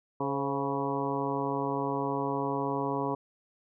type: harmonic tone with a mistuned harmonic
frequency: 139.4 Hz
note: C#3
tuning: 10 cents sharp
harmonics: 1 / 2 / 3 / 4 / 5 / 6 / 7 / 8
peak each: -38 / -34 / -34 / -38 / -39 / -40 / -34 / -40 dBFS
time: 0.2-3.15 s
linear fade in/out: 5 ms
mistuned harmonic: 4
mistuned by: -63 cents
effects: none